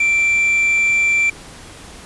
triangle tone with quantisation, 2349 Hz, D7, in tune, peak -11 dBFS, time 0-1.3 s, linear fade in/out 5 ms, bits 6, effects pink hiss -38 dBFS RMS until 2.05 s + resampled to 24000 Hz

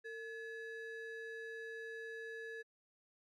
triangle ring-modulated tone, 1079 Hz, C#6, 47 cents flat, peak -39 dBFS, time 0.04-2.63 s, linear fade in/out 20 ms, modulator 626 Hz, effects MP3 64 kbps

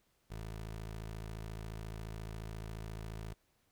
20% pulse tone, 54.3 Hz, A1, 22 cents flat, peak -37 dBFS, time 0.3-3.34 s, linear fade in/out 10 ms, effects pink hiss -75 dBFS RMS until 3.71 s

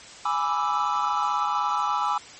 triangle chord, E dominant seventh, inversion first, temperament equal, 830.6 / 987.8 / 1174.7 / 1318.5 Hz, G#5 / B5 / D6 / E6, 0 / 0 / 0 / 0 cents, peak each -26 dBFS, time 0.25-2.18 s, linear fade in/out 5 ms, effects white hiss -44 dBFS RMS until 2.39 s + MP3 32 kbps

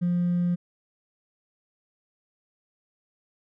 triangle tone with hard clipping, 175.6 Hz, F3, 10 cents sharp, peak -21 dBFS, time 0.01-0.56 s, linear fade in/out 20 ms, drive 2 dB, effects none

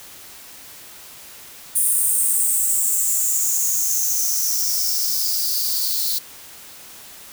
violet noise with high-pass filter sweep, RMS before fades -20 dBFS, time 1.75-6.19 s, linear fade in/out 10 ms, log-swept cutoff 9500 to 4200 Hz, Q 7.4, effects white hiss -41 dBFS RMS until 7.32 s

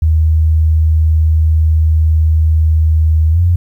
sine tone with pitch glide, 79 to 87.15 Hz, D#2 to F2, +27 to -3 cents, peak -7 dBFS, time 0.02-3.56 s, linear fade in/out 5 ms, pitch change +170 cents, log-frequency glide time 3.31-3.4 s, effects 8-bit

